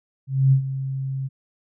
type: tone with ADSR envelope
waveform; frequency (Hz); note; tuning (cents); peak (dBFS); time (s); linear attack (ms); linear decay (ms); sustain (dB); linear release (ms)
sine; 134.3; C3; +46; -11; 0.27-1.29; 250; 93; -13; 28
effects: none